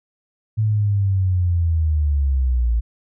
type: linear sweep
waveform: sine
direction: down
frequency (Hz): 110 to 55.6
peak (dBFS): -15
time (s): 0.57-2.81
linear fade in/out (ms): 20
effects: none